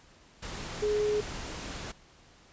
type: tone in noise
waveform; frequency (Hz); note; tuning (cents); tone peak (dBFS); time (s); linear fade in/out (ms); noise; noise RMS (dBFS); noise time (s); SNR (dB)
sine; 419.9; G#4; +19; -25; 0.82-1.21; 10; pink; -39; 0.42-1.92; +11
effects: pink hiss -58 dBFS RMS until 2.52 s + resampled to 16000 Hz